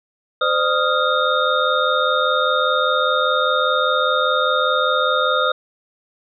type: tone cluster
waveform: sine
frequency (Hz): 515 / 600 / 1249 / 1394 / 3681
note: C5 / D5 / D#6 / F6 / A#7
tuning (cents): -28 / +37 / +6 / -4 / -23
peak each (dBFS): -21 / -24 / -20 / -21 / -23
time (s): 0.41-5.52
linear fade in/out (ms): 5
effects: none